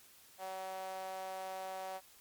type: tone with high-pass filter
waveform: sawtooth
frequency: 189 Hz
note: F#3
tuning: 37 cents sharp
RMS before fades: -43 dBFS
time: 0.38-2.01 s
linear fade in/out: 50 ms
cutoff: 670 Hz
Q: 8.9
effects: white hiss -61 dBFS RMS until 2.2 s + MP3 96 kbps